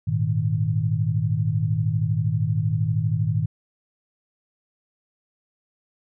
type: chord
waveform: sine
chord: Ab suspended second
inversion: none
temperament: equal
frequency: 103.83 / 116.54 / 155.56 Hz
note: Ab2 / Bb2 / Eb3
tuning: 0 / 0 / 0 cents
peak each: -24 dBFS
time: 0.07-3.46 s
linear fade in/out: 10 ms
effects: none